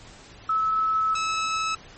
sine / sawtooth tone pair in turn, 1300 / 1300 Hz, E6 / E6, -24 / -24 cents, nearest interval unison, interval 0 cents, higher neither, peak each -20 dBFS, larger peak neither, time 0.49-1.15 / 1.15-1.75 s, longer first, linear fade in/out 5 ms, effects pink hiss -47 dBFS RMS until 1.97 s + MP3 32 kbps

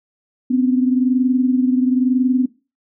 sine tone pair together, 252 / 273 Hz, B3 / C#4, +35 / -26 cents, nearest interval minor second, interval 139 cents, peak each -14 / -20 dBFS, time 0.5-2.46 s, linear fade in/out 10 ms, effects noise-tail reverb RT60 0.3 s tail -19 dB re dry

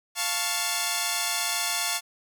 5% pulse chord, F augmented, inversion none, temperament equal, 698.5 / 880 / 1108.7 Hz, F5 / A5 / C#6, 0 / 0 / 0 cents, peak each -18 dBFS, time 0.15-2.01 s, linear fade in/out 50 ms, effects none

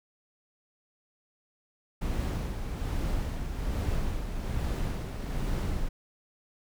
brown noise with tremolo, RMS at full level -29 dBFS, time 2.01-5.89 s, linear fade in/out 10 ms, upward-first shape sine, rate 1.2 Hz, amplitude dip 45%, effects none

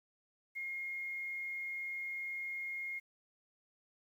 sine tone with quantisation, 2141 Hz, C7, 39 cents sharp, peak -38 dBFS, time 0.55-3 s, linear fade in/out 20 ms, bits 11, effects none

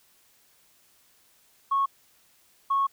sine tone pair in turn, 1100 / 1100 Hz, C#6 / C#6, -14 / -14 cents, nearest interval unison, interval 0 cents, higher neither, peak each -20 dBFS, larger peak neither, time 1.71-1.86 / 2.7-2.87 s, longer second, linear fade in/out 10 ms, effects tanh soft clip ceiling -16 dBFS + white hiss -62 dBFS RMS until 2.92 s

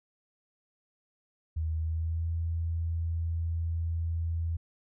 sine tone with pitch glide, 79.7 to 82.94 Hz, D#2 to E2, +42 to +11 cents, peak -28 dBFS, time 1.56-4.57 s, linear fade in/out 10 ms, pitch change +69 cents, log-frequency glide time 1.77-2.29 s, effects none

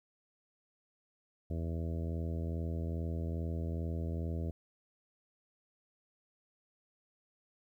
harmonic tone, 82.41 Hz, E2, in tune, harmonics 1 / 2 / 3 / 4 / 5 / 6 / 7 / 8, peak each -35 / -41 / -45 / -47 / -49 / -51 / -52 / -53 dBFS, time 1.5-4.51 s, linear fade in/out 5 ms, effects 12-bit

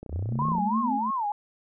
click train, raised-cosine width 2 ms, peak -26 dBFS, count 18, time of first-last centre 0.03-0.584 s, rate 30.7 Hz
sine linear sweep, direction up, 68.2 to 277.1 Hz, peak -27 dBFS, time 0.09-1 s, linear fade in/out 50 ms
sine tone with pitch glide, 222.6 to 219.5 Hz, A3 to A3, +20 to -4 cents, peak -31 dBFS, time 0.31-1.11 s, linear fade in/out 10 ms, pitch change -24 cents, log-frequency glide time 0.8-0.89 s
sine tone with vibrato, 945 Hz, A#5, 23 cents sharp, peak -25 dBFS, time 0.39-1.32 s, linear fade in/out 2 ms, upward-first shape sine, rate 3.1 Hz, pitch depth 250 cents each way
effects none

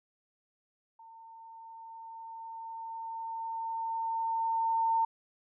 sine tone with level ramp, 906 Hz, A#5, 50 cents flat, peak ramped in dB -50 to -24 dBFS, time 0.99-5.05 s, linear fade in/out 5 ms, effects none

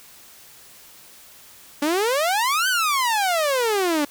sawtooth exponential two-way sweep, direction up then down, 282.1 to 1563 to 282.1 Hz, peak -15 dBFS, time 1.82-4.05 s, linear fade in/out 5 ms, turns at 2.68 s, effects white hiss -47 dBFS RMS until 4.1 s

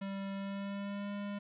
square tone with pitch glide, 196 to 202.8 Hz, G3 to G#3, 0 to -41 cents, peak -38 dBFS, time 0.01-1.39 s, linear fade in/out 10 ms, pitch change +59 cents, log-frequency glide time 0.34-1.12 s, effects resampled to 8000 Hz + 11-bit

